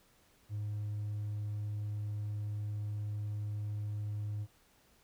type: tone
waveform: triangle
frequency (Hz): 104.5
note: G#2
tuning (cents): +11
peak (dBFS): -32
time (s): 0.49-4.47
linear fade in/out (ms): 50
effects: tanh soft clip ceiling -30 dBFS + pink hiss -67 dBFS RMS until 5.03 s